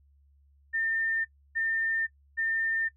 sine tone bursts, 1806 Hz, A6, 45 cents sharp, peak -26 dBFS, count 3, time 0.73-2.89 s, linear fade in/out 20 ms, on 520 ms, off 300 ms, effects noise-tail reverb RT60 0.1 s tail -23 dB re dry + added 70 Hz sine -59 dBFS peak until 2.96 s

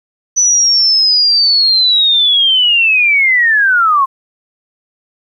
sine linear sweep, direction down, 6010 to 1046.5 Hz, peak -7 dBFS, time 0.36-4.06 s, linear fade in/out 20 ms, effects 8-bit

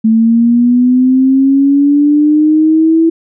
sine linear sweep, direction up, 220 to 329.6 Hz, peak -5 dBFS, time 0.04-3.1 s, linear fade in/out 10 ms, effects none

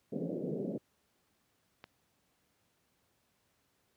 pink band-pass noise, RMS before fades -37 dBFS, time 0.12-0.78 s, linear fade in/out 5 ms, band 150 to 560 Hz, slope 48 dB/octave
click, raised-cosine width 0.3 ms, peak -31 dBFS, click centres 1.841 s
effects pink hiss -75 dBFS RMS until 3.96 s + high-pass 80 Hz 12 dB/octave

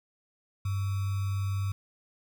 sine tone with sample-and-hold, 98 Hz, G2, in tune, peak -27 dBFS, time 0.65-1.72 s, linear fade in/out 5 ms, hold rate 1225 Hz, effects none

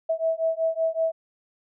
sine beating tone pair, 648 / 653.3 Hz, E5 / E5, -30 / -16 cents, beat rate 5.3 Hz, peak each -25 dBFS, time 0.09-1.12 s, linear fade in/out 10 ms, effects none

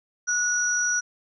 sine tone pair together, 1456 / 5824 Hz, F#6 / F#8, -28 / -28 cents, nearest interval 2 octaves, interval 2400 cents, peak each -24 dBFS, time 0.27-1.01 s, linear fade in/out 20 ms, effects none

